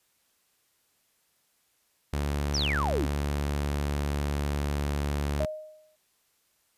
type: tone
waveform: sawtooth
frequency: 72.2 Hz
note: D2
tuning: 29 cents flat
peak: -23 dBFS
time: 2.13-5.45 s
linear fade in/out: 0 ms
type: exponential sweep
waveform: sine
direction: down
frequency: 6120 to 246.9 Hz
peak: -27 dBFS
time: 2.54-3.06 s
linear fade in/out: 5 ms
type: tone with exponential decay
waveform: sine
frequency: 619 Hz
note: D#5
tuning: 9 cents flat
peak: -25 dBFS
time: 5.4-5.96 s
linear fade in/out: 5 ms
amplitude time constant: 120 ms
effects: white hiss -70 dBFS RMS until 6.77 s + resampled to 32000 Hz